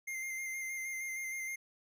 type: tone with vibrato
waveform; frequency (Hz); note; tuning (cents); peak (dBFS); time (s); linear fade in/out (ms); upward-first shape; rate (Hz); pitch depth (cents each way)
square; 2100; C7; +6; -38; 0.07-1.56; 10; square; 6.4; 17
effects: none